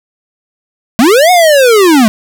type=linear two-way sweep; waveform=square; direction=up then down; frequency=205.8 to 740 to 205.8 Hz; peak=-4 dBFS; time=0.99-2.08 s; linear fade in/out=0 ms; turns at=1.31 s; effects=none